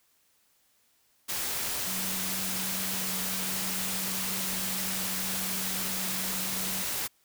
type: tone in noise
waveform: sine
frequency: 188.4 Hz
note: F#3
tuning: 32 cents sharp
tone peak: -39 dBFS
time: 1.86-6.83 s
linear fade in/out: 20 ms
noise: white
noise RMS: -32 dBFS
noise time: 1.28-7.08 s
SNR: -10 dB
effects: white hiss -68 dBFS RMS until 7.24 s